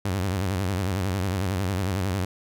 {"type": "tone with vibrato", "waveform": "sawtooth", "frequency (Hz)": 94.8, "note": "F#2", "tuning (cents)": 43, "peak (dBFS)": -20, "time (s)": [0.05, 2.25], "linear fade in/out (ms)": 5, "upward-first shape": "sine", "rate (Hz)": 11, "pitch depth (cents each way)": 130, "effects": []}